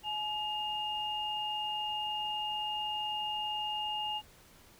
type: tone pair together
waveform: sine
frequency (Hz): 848.8 / 2832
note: G#5 / F7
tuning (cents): +38 / +23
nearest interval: octave + major sixth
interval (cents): 2085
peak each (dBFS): -36 / -35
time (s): 0.03-4.22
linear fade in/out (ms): 50
effects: pink hiss -59 dBFS RMS until 4.79 s